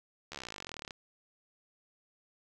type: slowing click train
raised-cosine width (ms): 0.2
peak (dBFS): -24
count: 30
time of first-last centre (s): 0.32-0.908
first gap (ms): 13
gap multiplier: 1.03
effects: none